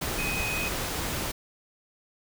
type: tone in noise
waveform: sine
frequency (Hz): 2512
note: D#7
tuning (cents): +16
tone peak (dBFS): -30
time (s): 0.18-0.69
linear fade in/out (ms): 10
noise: pink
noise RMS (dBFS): -31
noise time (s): 0.01-1.32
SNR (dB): -2
effects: none